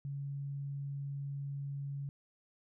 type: tone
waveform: sine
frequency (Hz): 140.2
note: C#3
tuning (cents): +20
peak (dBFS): -37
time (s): 0.05-2.09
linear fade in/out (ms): 0
effects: none